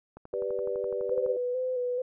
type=click train; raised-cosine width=1 ms; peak=-31 dBFS; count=14; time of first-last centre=0.17-1.262 s; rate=11.9 Hz
type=chord; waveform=sine; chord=G major; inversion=none; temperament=equal; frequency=392 / 493.9 / 587.3 Hz; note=G4 / B4 / D5; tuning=0 / 0 / 0 cents; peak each=-33 / -31 / -35 dBFS; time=0.33-1.37 s; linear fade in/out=5 ms
type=tone with vibrato; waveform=sine; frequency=502 Hz; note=B4; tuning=28 cents sharp; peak=-27 dBFS; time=1.11-2.02 s; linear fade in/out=5 ms; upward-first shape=square; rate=2.3 Hz; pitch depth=29 cents each way
effects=none